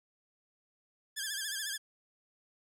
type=tone with vibrato; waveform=10% pulse; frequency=1661.2 Hz; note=G#6; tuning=in tune; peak=-26 dBFS; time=1.16-1.78 s; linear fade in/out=20 ms; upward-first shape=sine; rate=14 Hz; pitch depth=93 cents each way; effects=none